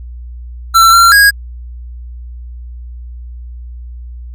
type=tone with pitch steps; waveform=square; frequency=1344 / 1369 / 1643 Hz; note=E6 / F6 / G#6; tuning=+33 / -35 / -19 cents; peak=-4 dBFS; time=0.74-1.31 s; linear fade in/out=20 ms; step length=190 ms; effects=added 60 Hz sine -25 dBFS peak until 4.34 s